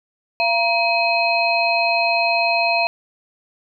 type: tone cluster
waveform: sine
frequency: 684 / 945 / 2534 / 4173 Hz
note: F5 / A#5 / D#7 / C8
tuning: -36 / +23 / +31 / -5 cents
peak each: -19 / -24 / -19 / -25 dBFS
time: 0.4-2.87 s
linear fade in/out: 0 ms
effects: none